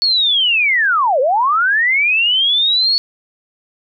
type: linear two-way sweep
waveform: sine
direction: down then up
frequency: 4435 to 490.1 to 4435 Hz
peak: -11 dBFS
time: 0.02-2.98 s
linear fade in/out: 0 ms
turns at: 1.2 s
effects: none